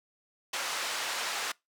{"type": "band-pass noise", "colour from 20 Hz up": "pink", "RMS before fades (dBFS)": -34, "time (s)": [0.53, 1.52], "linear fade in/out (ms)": 5, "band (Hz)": [890, 7600], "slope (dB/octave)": 12, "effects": ["noise-tail reverb RT60 0.2 s tail -24 dB re dry"]}